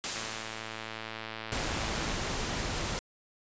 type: noise with exponential decay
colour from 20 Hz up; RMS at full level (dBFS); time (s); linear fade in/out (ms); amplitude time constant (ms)
white; -31; 0.04-1.65; 0; 350
type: click train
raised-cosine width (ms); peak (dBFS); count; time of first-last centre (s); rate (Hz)
0.3; -22; 218; 0.16-2.115; 111
type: noise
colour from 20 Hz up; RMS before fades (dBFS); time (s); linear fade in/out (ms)
pink; -33; 1.52-2.99; 0
effects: resampled to 16000 Hz